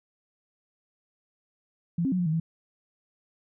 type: tone with pitch steps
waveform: sine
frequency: 170.3 / 268.2 / 183.6 / 176.3 / 156.8 / 163.4 Hz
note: F3 / C4 / F#3 / F3 / D#3 / E3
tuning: -43 / +43 / -13 / +17 / +14 / -15 cents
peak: -23 dBFS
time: 1.98-2.4 s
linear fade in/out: 5 ms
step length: 70 ms
effects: none